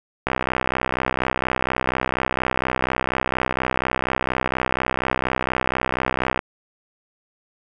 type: click train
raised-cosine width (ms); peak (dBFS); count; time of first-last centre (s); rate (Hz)
0.5; -5; 394; 0.27-6.391; 64.2
effects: none